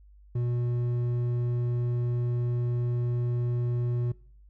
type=tone with hard clipping; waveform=sine; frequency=121 Hz; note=B2; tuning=35 cents flat; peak=-27 dBFS; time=0.35-4.12 s; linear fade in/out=5 ms; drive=6 dB; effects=noise-tail reverb RT60 0.5 s tail -21 dB re dry + added 50 Hz sine -51 dBFS peak until 4.49 s